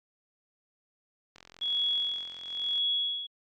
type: click train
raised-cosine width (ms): 0.2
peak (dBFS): -32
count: 63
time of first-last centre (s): 1.36-2.779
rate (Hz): 43.7
type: tone with tremolo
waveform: sine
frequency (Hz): 3352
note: G#7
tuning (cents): +15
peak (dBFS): -25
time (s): 1.61-3.27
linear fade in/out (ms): 10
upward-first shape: sine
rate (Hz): 0.99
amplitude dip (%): 85
effects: Opus 48 kbps